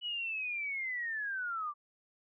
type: linear sweep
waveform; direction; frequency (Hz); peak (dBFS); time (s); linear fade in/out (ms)
sine; down; 2960 to 1151; -34; 0.01-1.74; 50
effects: none